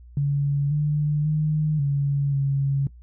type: tone with pitch steps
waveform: sine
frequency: 142.1 / 148.8 / 153.3 / 141.1 / 138.4 Hz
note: C#3 / D3 / D#3 / C#3 / C#3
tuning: +43 / +23 / -25 / +31 / -2 cents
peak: -19 dBFS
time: 0.17-2.87 s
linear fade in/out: 2 ms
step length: 540 ms
effects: noise-tail reverb RT60 0.1 s tail -19 dB re dry + added 60 Hz sine -43 dBFS peak until 3.02 s